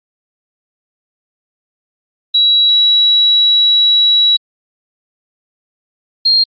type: tone pair in turn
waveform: sine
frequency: 3900 / 4218 Hz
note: B7 / C8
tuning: -23 / +13 cents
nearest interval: minor second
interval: 136 cents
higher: second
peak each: -7 dBFS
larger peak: neither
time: 2.34-4.37 / 6.25-6.44 s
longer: first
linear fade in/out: 10 ms
effects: Opus 32 kbps